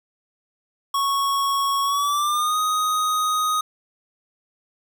square tone with pitch glide, 1107 to 1249.8 Hz, C#6 to D#6, -3 to +7 cents, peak -20 dBFS, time 0.94-3.61 s, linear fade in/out 5 ms, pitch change +210 cents, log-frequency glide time 1.83-2.59 s, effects 10-bit

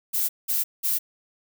violet noise bursts, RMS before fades -24 dBFS, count 3, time 0.13-0.99 s, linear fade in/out 20 ms, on 160 ms, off 190 ms, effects none

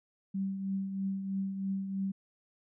sine tone with tremolo, 193.9 Hz, G3, 19 cents flat, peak -29 dBFS, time 0.34-2.12 s, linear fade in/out 10 ms, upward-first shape triangle, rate 3.1 Hz, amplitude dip 55%, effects none

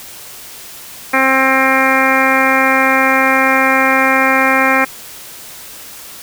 harmonic tone, 265.2 Hz, C4, 23 cents sharp, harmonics 1 / 2 / 3 / 4 / 5 / 6 / 7 / 8 / 9, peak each -18 / -18 / -18 / -18 / -18 / -18 / -18 / -18 / -18 dBFS, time 1.13-4.85 s, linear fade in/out 10 ms, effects white hiss -33 dBFS RMS until 6.22 s

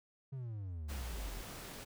triangle exponential sweep, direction down, 138.59 to 40.57 Hz, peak -38 dBFS, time 0.32-1.42 s, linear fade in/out 10 ms
pink noise, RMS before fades -48 dBFS, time 0.88-1.85 s, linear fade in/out 20 ms
effects none

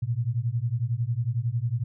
sine beating tone pair, 112.8 / 123.8 Hz, A2 / B2, +44 / +5 cents, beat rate 11 Hz, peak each -27 dBFS, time 0.02-1.84 s, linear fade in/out 10 ms, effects none

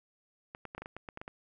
clicks, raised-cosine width 0.5 ms, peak -27 dBFS, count 11, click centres 0.549 / 0.653 / 0.749 / 0.78 / 0.82 / 0.859 / 0.966 / 1.088 / 1.174 / 1.215 / 1.279 s, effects none

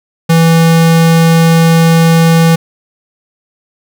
square tone, 164.81 Hz, E3, in tune, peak -5 dBFS, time 0.29-2.56 s, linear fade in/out 10 ms, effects none

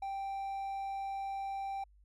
triangle tone, 784 Hz, G5, in tune, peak -34 dBFS, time 0.02-1.84 s, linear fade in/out 5 ms, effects added 50 Hz sine -60 dBFS peak until 2.04 s

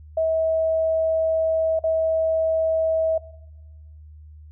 sine tone with dropouts, 644 Hz, E5, 41 cents flat, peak -18 dBFS, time 0.17-3.18 s, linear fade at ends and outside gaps 5 ms, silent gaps 1.792-1.838 s, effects noise-tail reverb RT60 1.0 s tail -19 dB re dry + added 76 Hz sine -41 dBFS peak until 4.51 s

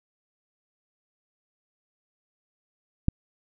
click, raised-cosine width 5 ms, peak -8 dBFS, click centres 3.084 s, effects none

